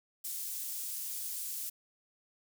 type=high-pass noise; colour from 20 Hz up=pink; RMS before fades=-39 dBFS; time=0.24-1.7 s; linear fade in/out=10 ms; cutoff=9200 Hz; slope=12 dB/octave; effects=none